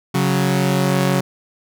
sawtooth tone pair together, 138.59 / 184.6 Hz, C#3 / F#3, 0 / -4 cents, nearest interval perfect fourth, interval 496 cents, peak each -14 dBFS, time 0.14-1.21 s, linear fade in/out 10 ms, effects none

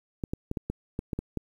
clicks, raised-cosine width 3 ms, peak -17 dBFS, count 9, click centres 0.238 / 0.335 / 0.514 / 0.572 / 0.7 / 0.991 / 1.132 / 1.19 / 1.373 s, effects 9-bit

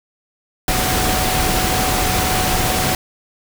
sine tone in noise, 743 Hz, F#5, 7 cents sharp, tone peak -23 dBFS, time 0.68-2.95 s, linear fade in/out 2 ms, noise pink, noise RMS -18 dBFS, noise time 0.68-2.95 s, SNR -8 dB, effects none

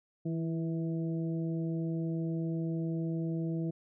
harmonic tone with a mistuned harmonic, 163.1 Hz, E3, 18 cents flat, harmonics 1 / 2 / 3 / 4, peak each -32 / -36 / -46 / -48 dBFS, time 0.25-3.71 s, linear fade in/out 10 ms, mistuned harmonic 2, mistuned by +22 cents, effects none

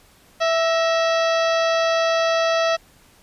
harmonic tone with a mistuned harmonic, 659.3 Hz, E5, in tune, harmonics 1 / 2 / 3 / 4 / 5 / 6 / 7 / 8 / 9, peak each -18 / -24 / -28 / -30 / -32 / -34 / -35 / -36 / -37 dBFS, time 0.4-2.77 s, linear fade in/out 20 ms, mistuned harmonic 3, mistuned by -78 cents, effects pink hiss -53 dBFS RMS until 3.22 s + resampled to 32000 Hz

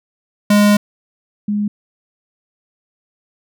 square / sine tone pair in turn, 206.5 / 207.2 Hz, G#3 / G#3, -10 / -4 cents, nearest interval unison, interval 6 cents, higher second, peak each -9 / -15 dBFS, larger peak first, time 0.5-0.77 / 1.48-1.68 s, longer first, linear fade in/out 5 ms, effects none

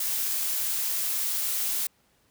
blue noise, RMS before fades -28 dBFS, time 0-1.87 s, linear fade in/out 5 ms, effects pink hiss -66 dBFS RMS until 2.3 s + high-pass 60 Hz 12 dB/octave

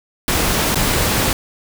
pink noise with dropouts, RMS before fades -17 dBFS, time 0.28-1.33 s, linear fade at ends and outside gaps 1 ms, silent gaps 0.746-0.756 s, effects none

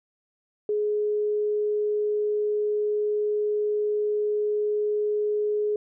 sine tone, 419.7 Hz, G#4, 18 cents sharp, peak -22 dBFS, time 0.69-5.76 s, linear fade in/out 2 ms, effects none

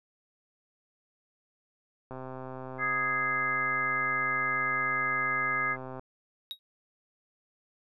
click train, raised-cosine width 1 ms, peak -27 dBFS, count 506, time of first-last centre 2.11-5.995 s, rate 130 Hz
sine chord, Ab major, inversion second, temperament just, 1245.9 / 1661.2 / 2077 Hz, Eb6 / Ab6 / C7, +2 / 0 / -13 cents, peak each -31 dBFS, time 2.78-5.77 s, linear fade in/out 50 ms
triangle tone with exponential decay, 3789 Hz, A#7, 27 cents sharp, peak -29 dBFS, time 6.51-6.59 s, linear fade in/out 0 ms, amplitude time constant 16 ms
effects none

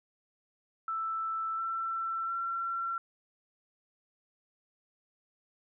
sine tone with pitch steps, 1323 / 1340.7 / 1358.6 Hz, E6 / E6 / F6, +6 / +29 / -48 cents, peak -31 dBFS, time 0.88-2.98 s, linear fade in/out 2 ms, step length 700 ms, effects none

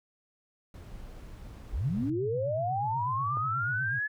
brown noise, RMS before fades -45 dBFS, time 0.74-2.1 s, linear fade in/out 2 ms
sine linear sweep, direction up, 31.94 to 1725 Hz, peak -28 dBFS, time 1.72-4.08 s, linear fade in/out 20 ms
sine tone with vibrato, 120 Hz, B2, 49 cents flat, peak -34 dBFS, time 1.84-4 s, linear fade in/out 20 ms, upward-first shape triangle, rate 8.2 Hz, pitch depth 290 cents each way
click, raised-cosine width 1 ms, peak -29 dBFS, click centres 3.371 s
effects none

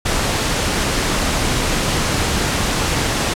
pink noise, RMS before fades -18 dBFS, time 0.05-3.34 s, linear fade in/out 10 ms, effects low-pass 9000 Hz 12 dB/octave

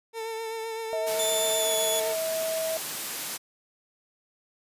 30% pulse tone with vibrato, 449 Hz, A4, 35 cents sharp, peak -29 dBFS, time 0.13-2.16 s, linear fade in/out 50 ms, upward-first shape triangle, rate 7.8 Hz, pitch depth 32 cents each way
sine tone, 645 Hz, E5, 38 cents flat, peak -27 dBFS, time 0.93-2.77 s, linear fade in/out 0 ms
white high-pass noise, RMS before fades -33 dBFS, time 1.06-3.38 s, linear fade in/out 20 ms, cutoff 140 Hz, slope 24 dB/octave
15% pulse tone with pitch glide, 3526 to 3426 Hz, A7 to A7, +3 to -47 cents, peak -20 dBFS, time 1.19-2 s, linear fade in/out 5 ms, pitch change -50 cents, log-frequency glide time 1.55-1.74 s
effects resampled to 32000 Hz

